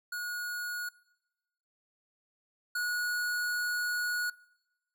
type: tone pair in turn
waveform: square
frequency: 1450 / 1456.4 Hz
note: F#6 / F#6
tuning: -35 / -28 cents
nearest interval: unison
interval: 7 cents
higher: second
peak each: -35 / -31 dBFS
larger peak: second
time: 0.12-0.89 / 2.75-4.3 s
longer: second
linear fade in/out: 5 ms
effects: noise-tail reverb RT60 1.0 s tail -22 dB re dry